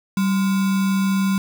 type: tone with sample-and-hold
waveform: sine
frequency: 193.2 Hz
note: G3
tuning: 25 cents flat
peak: -16 dBFS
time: 0.17-1.38 s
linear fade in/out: 2 ms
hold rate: 1225 Hz
effects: none